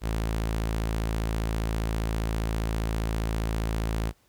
sawtooth tone, 55 Hz, A1, in tune, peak -22 dBFS, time 0.01-4.13 s, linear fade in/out 50 ms, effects pink hiss -65 dBFS RMS until 4.28 s

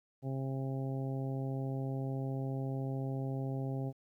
harmonic tone, 133.9 Hz, C3, 40 cents sharp, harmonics 1 / 2 / 3 / 4 / 5 / 6, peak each -35 / -41 / -45 / -47 / -49 / -51 dBFS, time 0.22-3.93 s, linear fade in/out 50 ms, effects 12-bit

